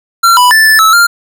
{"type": "tone with pitch steps", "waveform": "square", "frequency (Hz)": [1366, 989, 1761, 1751, 1305, 1396], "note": ["F6", "B5", "A6", "A6", "E6", "F6"], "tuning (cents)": [-39, 2, 1, -9, -18, -1], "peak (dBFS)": -4, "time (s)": [0.23, 1.07], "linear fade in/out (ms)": 10, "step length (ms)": 140, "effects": []}